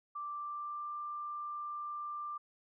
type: tone with pitch glide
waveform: sine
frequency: 1174.7 to 1185.6 Hz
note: D6 to D6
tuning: 0 to +16 cents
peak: -38 dBFS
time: 0.15-2.38 s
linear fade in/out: 10 ms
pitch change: +16 cents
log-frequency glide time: 0.31-0.93 s
effects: none